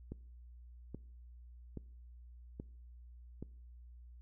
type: click train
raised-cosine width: 3 ms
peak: -30 dBFS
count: 5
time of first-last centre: 0.12-3.426 s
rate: 1.21 Hz
effects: noise-tail reverb RT60 0.6 s tail -23 dB re dry + added 60 Hz sine -52 dBFS peak until 4.21 s